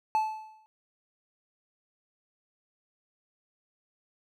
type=tone with exponential decay; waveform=triangle; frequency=870 Hz; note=A5; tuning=20 cents flat; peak=-19 dBFS; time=0.15-0.66 s; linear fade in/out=0 ms; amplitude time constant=110 ms; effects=none